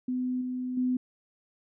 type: tone with level steps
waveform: sine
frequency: 252.5 Hz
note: B3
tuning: 39 cents sharp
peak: -27 / -30 / -24 dBFS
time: 0.08-0.97 s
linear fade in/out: 5 ms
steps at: 0.41 / 0.77 s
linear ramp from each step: 5 ms
effects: none